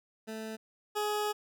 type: tone pair in turn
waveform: 20% pulse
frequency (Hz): 220 / 419.4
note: A3 / G#4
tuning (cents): 0 / +17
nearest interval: major seventh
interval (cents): 1117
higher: second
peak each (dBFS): -33 / -25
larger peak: second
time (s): 0.27-0.57 / 0.95-1.33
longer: second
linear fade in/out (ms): 20
effects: none